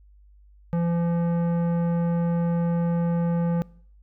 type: tone with tanh clipping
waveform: sine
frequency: 170.3 Hz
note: F3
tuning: 43 cents flat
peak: -23 dBFS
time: 0.73-3.62 s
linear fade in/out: 0 ms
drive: 14 dB
effects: noise-tail reverb RT60 0.6 s tail -23 dB re dry + added 50 Hz sine -50 dBFS peak until 4.02 s